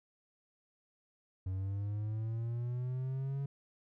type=linear sweep; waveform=triangle; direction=up; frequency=92.5 to 140 Hz; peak=-32 dBFS; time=1.46-3.46 s; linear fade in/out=5 ms; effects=none